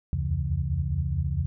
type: tone cluster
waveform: sine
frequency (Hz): 71.9 / 82.2 / 86.9 / 136.1 / 167.2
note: D2 / E2 / F2 / C#3 / E3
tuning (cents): -36 / -4 / -8 / -31 / +25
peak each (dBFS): -30 / -34 / -29 / -29 / -36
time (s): 0.13-1.46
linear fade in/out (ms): 0
effects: none